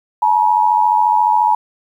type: tone pair together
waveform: sine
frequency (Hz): 860 / 954.3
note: A5 / A#5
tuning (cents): -40 / +40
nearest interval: major second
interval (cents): 180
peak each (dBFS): -13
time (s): 0.22-1.55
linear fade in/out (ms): 5
effects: 8-bit